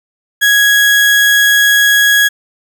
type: tone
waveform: 35% pulse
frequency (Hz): 1661.2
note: G#6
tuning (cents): 0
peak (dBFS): -5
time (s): 0.41-2.29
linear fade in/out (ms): 20
effects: none